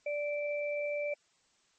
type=tone pair together; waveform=sine; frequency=586 / 2337 Hz; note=D5 / D7; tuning=-4 / -9 cents; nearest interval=2 octaves; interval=2395 cents; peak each=-32 / -39 dBFS; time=0.06-1.14 s; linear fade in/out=5 ms; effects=white hiss -70 dBFS RMS until 1.78 s + MP3 32 kbps